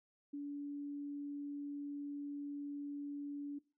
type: tone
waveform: sine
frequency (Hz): 286.9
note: D4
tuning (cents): -40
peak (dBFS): -40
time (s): 0.33-3.59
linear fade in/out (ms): 10
effects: noise-tail reverb RT60 0.3 s tail -19 dB re dry